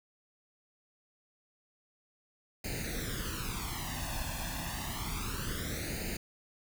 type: noise with flanger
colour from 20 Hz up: pink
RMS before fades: -37 dBFS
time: 2.64-6.17 s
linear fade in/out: 5 ms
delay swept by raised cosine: 0.44 to 1.17 ms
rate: 0.29 Hz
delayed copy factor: +0.85
effects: none